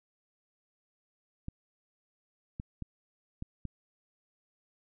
clicks, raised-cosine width 5 ms, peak -25 dBFS, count 5, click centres 1.484 / 2.599 / 2.823 / 3.424 / 3.653 s, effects none

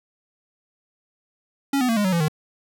square tone with pitch steps, 277.2 / 251.3 / 227.8 / 206.5 / 187.16 / 169.65 / 153.79 Hz, C#4 / B3 / A#3 / G#3 / F#3 / F3 / D#3, 0 / +30 / -40 / -10 / +20 / -50 / -20 cents, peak -19 dBFS, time 1.73-2.283 s, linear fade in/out 5 ms, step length 79 ms, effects none

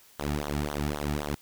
sawtooth tone with flanger, 73.42 Hz, D2, in tune, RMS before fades -31 dBFS, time 0.19-1.35 s, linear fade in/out 5 ms, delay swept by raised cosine 0.4 to 2 ms, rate 3.8 Hz, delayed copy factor -1, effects white hiss -57 dBFS RMS until 1.41 s

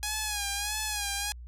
5% pulse tone with vibrato, 830 Hz, G#5, 1 cent flat, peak -18 dBFS, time 0.03-1.32 s, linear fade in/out 0 ms, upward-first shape sine, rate 1.6 Hz, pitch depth 66 cents each way, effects added 60 Hz sine -41 dBFS peak until 1.47 s

